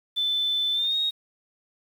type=tone with pitch glide; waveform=sine; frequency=3520 to 3751 Hz; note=A7 to A#7; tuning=0 to +10 cents; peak=-22 dBFS; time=0.16-1.11 s; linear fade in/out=20 ms; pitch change=+110 cents; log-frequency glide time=0.73-0.97 s; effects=8-bit